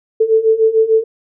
sine beating tone pair, 439.4 / 446.1 Hz, A4 / A4, -2 / +24 cents, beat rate 6.7 Hz, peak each -14 / -11 dBFS, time 0.2-1.04 s, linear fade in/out 10 ms, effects none

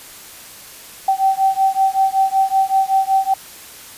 sine beating tone pair, 770 / 775.3 Hz, G5 / G5, -31 / -19 cents, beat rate 5.3 Hz, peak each -16 dBFS, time 1.08-3.34 s, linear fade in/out 5 ms, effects white hiss -38 dBFS RMS until 3.97 s + resampled to 32000 Hz

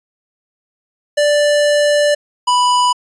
square tone pair in turn, 587.3 / 987.7 Hz, D5 / B5, 0 / 0 cents, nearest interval major sixth, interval 900 cents, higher second, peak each -11 dBFS, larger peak neither, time 1.17-2.15 / 2.47-2.93 s, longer first, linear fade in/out 10 ms, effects resampled to 22050 Hz

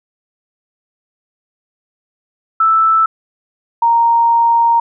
sine tone pair in turn, 1319 / 930.5 Hz, E6 / A#5, +1 / -3 cents, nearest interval tritone, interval 604 cents, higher first, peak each -8 dBFS, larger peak neither, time 2.6-3.06 / 3.82-4.8 s, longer second, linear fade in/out 5 ms, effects none

